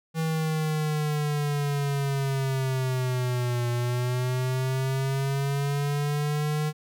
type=linear two-way sweep; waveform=square; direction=down then up; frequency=161.7 to 120 to 152.9 Hz; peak=-25 dBFS; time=0.14-6.73 s; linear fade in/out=50 ms; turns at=3.69 s; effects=none